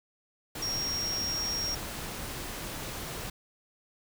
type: tone in noise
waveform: sine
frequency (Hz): 5588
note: F8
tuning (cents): 0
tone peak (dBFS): -30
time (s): 0.62-1.75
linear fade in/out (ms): 5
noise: pink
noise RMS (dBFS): -38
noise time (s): 0.55-3.3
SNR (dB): +5
effects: none